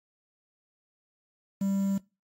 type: tone with quantisation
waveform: triangle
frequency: 196 Hz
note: G3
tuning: in tune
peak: -23 dBFS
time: 1.61-1.98 s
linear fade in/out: 5 ms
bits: 8
effects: noise-tail reverb RT60 0.3 s tail -25 dB re dry + AAC 48 kbps